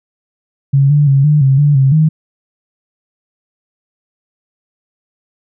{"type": "tone with pitch steps", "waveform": "sine", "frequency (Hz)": [138.1, 146.8, 137.2, 150, 134.7, 146, 134.5, 156.3], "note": ["C#3", "D3", "C#3", "D3", "C#3", "D3", "C3", "D#3"], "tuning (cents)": [-6, 0, -17, 37, -49, -10, 48, 8], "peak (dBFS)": -6, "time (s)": [0.73, 2.09], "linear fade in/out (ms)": 10, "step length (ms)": 170, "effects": []}